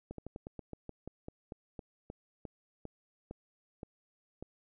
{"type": "slowing click train", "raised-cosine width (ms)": 2, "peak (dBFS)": -29, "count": 18, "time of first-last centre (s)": [0.11, 4.426], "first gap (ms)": 73, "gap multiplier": 1.14, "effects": []}